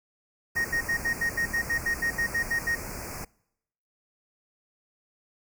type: band-stop noise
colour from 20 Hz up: pink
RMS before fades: -37 dBFS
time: 0.55-3.25 s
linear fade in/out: 10 ms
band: 2500 to 4700 Hz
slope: 96 dB/octave
type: tone bursts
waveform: triangle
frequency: 1864.7 Hz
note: A#6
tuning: in tune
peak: -22 dBFS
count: 14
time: 0.56-2.754 s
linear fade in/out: 10 ms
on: 88 ms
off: 74 ms
effects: noise-tail reverb RT60 0.8 s tail -25 dB re dry